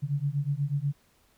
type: beating tone pair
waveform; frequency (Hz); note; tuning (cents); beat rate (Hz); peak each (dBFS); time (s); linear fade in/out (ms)
sine; 138.59 / 146.79; C#3 / D3; 0 / 0; 8.2; -29; 0.02-0.93; 20
effects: pink hiss -65 dBFS RMS until 1.37 s